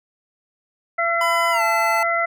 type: harmonic tone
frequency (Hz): 677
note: E5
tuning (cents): +46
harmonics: 1 / 2 / 3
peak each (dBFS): -22 / -22 / -22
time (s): 0.98-2.26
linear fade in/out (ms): 10
type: tone with pitch glide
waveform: square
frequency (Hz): 1000 to 875.6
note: B5 to A5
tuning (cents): +21 to -9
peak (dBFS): -22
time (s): 1.21-2.03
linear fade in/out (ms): 2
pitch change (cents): -230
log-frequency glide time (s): 1.51-1.62
effects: none